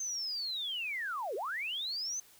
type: linear two-way sweep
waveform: sine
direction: down then up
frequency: 6310 to 363.3 to 6310 Hz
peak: -34 dBFS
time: 0-2.2 s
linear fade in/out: 5 ms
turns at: 1.35 s
effects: white hiss -60 dBFS RMS until 2.39 s